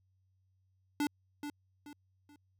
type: tone with echo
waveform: square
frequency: 292.5 Hz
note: D4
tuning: 7 cents flat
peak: -30 dBFS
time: 1-1.07 s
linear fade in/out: 2 ms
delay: 430 ms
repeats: 3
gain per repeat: -9 dB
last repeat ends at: 2.36 s
effects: added 94 Hz sine -70 dBFS peak until 2.59 s